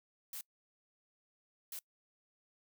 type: noise bursts at uneven times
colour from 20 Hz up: blue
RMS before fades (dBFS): -44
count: 2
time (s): 0.33-0.41 / 1.72-1.79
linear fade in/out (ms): 2
effects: noise-tail reverb RT60 0.1 s tail -24 dB re dry